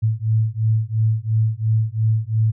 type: beating tone pair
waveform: sine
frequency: 109 / 111.9 Hz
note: A2 / A2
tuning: -16 / +30 cents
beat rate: 2.9 Hz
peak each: -19 dBFS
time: 0.02-2.52 s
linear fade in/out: 20 ms
effects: none